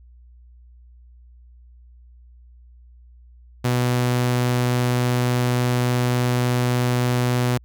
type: tone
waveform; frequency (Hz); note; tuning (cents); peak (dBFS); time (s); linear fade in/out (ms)
sawtooth; 123.47; B2; 0; -14; 3.64-7.58; 10
effects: added 60 Hz sine -45 dBFS peak until 7.64 s